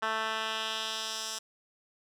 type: tone with band-pass filter sweep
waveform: 10% pulse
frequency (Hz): 220.5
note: A3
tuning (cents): +4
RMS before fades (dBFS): -34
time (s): 0.02-1.39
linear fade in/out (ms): 10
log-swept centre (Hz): 1600 to 6400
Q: 1.4
effects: none